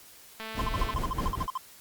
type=click train; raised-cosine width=0.3 ms; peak=-23 dBFS; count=120; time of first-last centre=0.4-0.938 s; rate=221 Hz
type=noise with tremolo; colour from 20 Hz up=brown; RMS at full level=-27 dBFS; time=0.54-1.47 s; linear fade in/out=50 ms; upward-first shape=triangle; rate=4.7 Hz; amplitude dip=80%
type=tone bursts; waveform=triangle; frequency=1044 Hz; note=C6; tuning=4 cents flat; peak=-26 dBFS; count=14; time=0.59-1.576 s; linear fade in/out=2 ms; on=24 ms; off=50 ms
effects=white hiss -52 dBFS RMS until 1.8 s + Opus 48 kbps